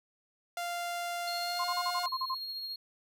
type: tone with pitch glide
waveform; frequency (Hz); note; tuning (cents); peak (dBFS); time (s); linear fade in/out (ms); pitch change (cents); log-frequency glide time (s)
sawtooth; 696 to 710.6; F5 to F5; -6 to +30; -30; 0.57-2.06; 2; +36; 1.38-1.73
type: tone with tremolo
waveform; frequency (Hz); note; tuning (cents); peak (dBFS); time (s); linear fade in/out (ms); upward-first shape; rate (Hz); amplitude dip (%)
triangle; 4273; C8; +36; -34; 1.27-2.76; 5; triangle; 14; 35
type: tone bursts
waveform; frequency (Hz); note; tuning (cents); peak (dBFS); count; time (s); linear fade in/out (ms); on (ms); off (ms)
sine; 1046.5; C6; 0; -30; 9; 1.59-2.348; 10; 54; 34
effects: none